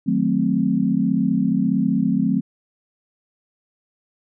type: chord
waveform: sine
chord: D# diminished seventh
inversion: none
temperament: equal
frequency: 155.56 / 185 / 220 / 261.6 Hz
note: D#3 / F#3 / A3 / C4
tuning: 0 / 0 / 0 / 0 cents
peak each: -27 / -21 / -21 / -21 dBFS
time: 0.06-2.41 s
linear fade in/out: 20 ms
effects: none